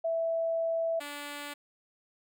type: tone pair in turn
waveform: sine / 5% pulse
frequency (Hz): 659.3 / 289.8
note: E5 / D4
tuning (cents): 0 / -23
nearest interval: octave + major second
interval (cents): 1423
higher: first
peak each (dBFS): -27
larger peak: neither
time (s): 0.04-1 / 1-1.54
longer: first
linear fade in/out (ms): 10
effects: none